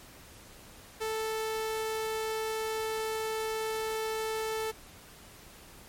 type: tone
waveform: sawtooth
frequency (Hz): 440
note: A4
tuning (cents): 0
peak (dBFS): -27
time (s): 1-4.72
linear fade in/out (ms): 20
effects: pink hiss -52 dBFS RMS until 5.88 s + MP3 64 kbps